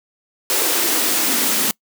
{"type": "noise with high-pass filter sweep", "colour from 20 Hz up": "white", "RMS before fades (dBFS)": -18, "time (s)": [0.5, 1.71], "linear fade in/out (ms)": 0, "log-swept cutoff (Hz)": [390, 220], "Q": 3.1, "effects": ["noise-tail reverb RT60 0.1 s tail -25 dB re dry"]}